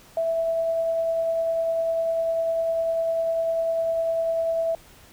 sine tone with tremolo, 659 Hz, E5, 1 cent flat, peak -20 dBFS, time 0.17-4.75 s, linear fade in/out 2 ms, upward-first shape triangle, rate 10 Hz, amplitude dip 25%, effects pink hiss -51 dBFS RMS until 5.12 s

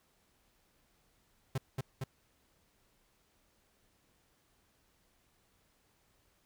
45% pulse tone with echo, 131.8 Hz, C3, 13 cents sharp, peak -31 dBFS, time 1.55-1.58 s, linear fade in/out 5 ms, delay 230 ms, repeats 2, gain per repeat -2 dB, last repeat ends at 2.04 s, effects pink hiss -72 dBFS RMS until 6.45 s

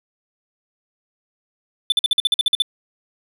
triangle tone bursts, 3518 Hz, A7, 1 cent flat, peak -11 dBFS, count 11, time 1.9-2.621 s, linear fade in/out 2 ms, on 21 ms, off 49 ms, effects none

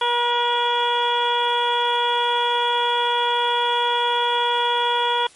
harmonic tone, 479.7 Hz, A#4, 50 cents sharp, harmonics 1 / 2 / 3 / 4 / 5 / 6 / 7, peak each -26 / -20 / -28 / -33 / -34 / -33 / -24 dBFS, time 0.01-5.27 s, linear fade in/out 5 ms, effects white hiss -49 dBFS RMS until 5.35 s + MP3 48 kbps

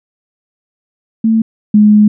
sine tone pair in turn, 223.2 / 210.3 Hz, A3 / G#3, +25 / +22 cents, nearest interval minor second, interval 103 cents, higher first, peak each -7 / -3 dBFS, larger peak second, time 1.24-1.42 / 1.74-2.08 s, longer second, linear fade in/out 5 ms, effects none

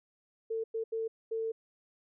sine tone bursts at uneven times, 448.7 Hz, A4, 34 cents sharp, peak -31 dBFS, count 4, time 0.5-0.64 / 0.74-0.84 / 0.92-1.08 / 1.31-1.52 s, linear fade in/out 10 ms, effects none

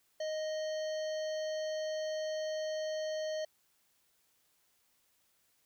harmonic tone, 622.3 Hz, D#5, in tune, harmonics 1 / 3 / 5 / 7 / 9 / 10, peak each -34 / -49 / -50 / -50 / -58 / -55 dBFS, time 0.2-3.45 s, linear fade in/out 5 ms, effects white hiss -73 dBFS RMS until 5.65 s

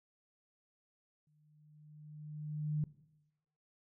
sine tone with exponential growth, 151.1 Hz, D3, 50 cents sharp, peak -30 dBFS, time 1.27-2.84 s, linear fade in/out 2 ms, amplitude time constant 340 ms, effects noise-tail reverb RT60 0.9 s tail -18 dB re dry

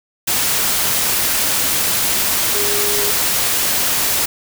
sine tone in noise, 411.5 Hz, G#4, 16 cents flat, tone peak -23 dBFS, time 2.54-3.11 s, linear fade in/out 10 ms, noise white, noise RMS -17 dBFS, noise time 0.27-4.26 s, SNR -9 dB, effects none

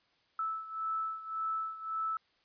sine beating tone pair, 1311 / 1312.8 Hz, E6 / E6, -10 / -8 cents, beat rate 1.8 Hz, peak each -35 / -39 dBFS, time 0.39-2.17 s, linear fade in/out 2 ms, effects white hiss -71 dBFS RMS until 2.44 s + resampled to 11025 Hz

